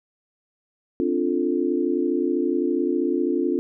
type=chord; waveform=sine; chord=D minor seventh; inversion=third; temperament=equal; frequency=261.6 / 293.7 / 349.2 / 440 Hz; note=C4 / D4 / F4 / A4; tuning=0 / 0 / 0 / 0 cents; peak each=-26 / -25 / -23 / -29 dBFS; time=1-3.59 s; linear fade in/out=0 ms; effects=none